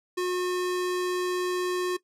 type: tone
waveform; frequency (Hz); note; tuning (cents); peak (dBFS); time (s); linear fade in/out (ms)
square; 361.6; F#4; -40; -26; 0.17-1.97; 10
effects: noise-tail reverb RT60 0.1 s tail -17 dB re dry + low-pass 12000 Hz 12 dB/octave